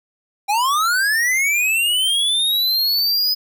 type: linear sweep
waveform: square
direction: up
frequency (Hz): 784 to 5040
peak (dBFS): -16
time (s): 0.48-3.35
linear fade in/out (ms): 20
effects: none